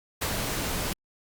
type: noise with ADSR envelope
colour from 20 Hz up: pink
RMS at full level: -27 dBFS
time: 0.21-0.93 s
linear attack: 13 ms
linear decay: 79 ms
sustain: -3 dB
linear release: 3 ms
effects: Opus 48 kbps